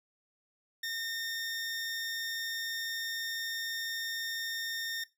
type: tone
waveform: 20% pulse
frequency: 1826 Hz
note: A#6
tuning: 36 cents flat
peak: -29 dBFS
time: 0.83-5.04 s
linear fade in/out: 5 ms
effects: noise-tail reverb RT60 0.2 s tail -17 dB re dry